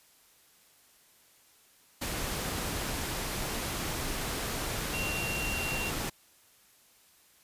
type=tone in noise; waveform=sine; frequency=2754 Hz; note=F7; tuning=25 cents flat; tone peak=-34 dBFS; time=4.93-5.9 s; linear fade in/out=10 ms; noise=pink; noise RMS=-34 dBFS; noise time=2.01-6.1 s; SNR=-3 dB; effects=white hiss -62 dBFS RMS until 7.43 s + resampled to 32000 Hz